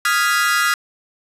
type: chord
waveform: 40% pulse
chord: F half-diminished seventh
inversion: third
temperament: equal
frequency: 1244.5 / 1396.9 / 1661.2 / 1975.5 Hz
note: Eb6 / F6 / Ab6 / Cb7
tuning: 0 / 0 / 0 / 0 cents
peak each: -20 / -18 / -20 / -22 dBFS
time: 0.05-0.74 s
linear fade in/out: 2 ms
effects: resampled to 32000 Hz + 8-bit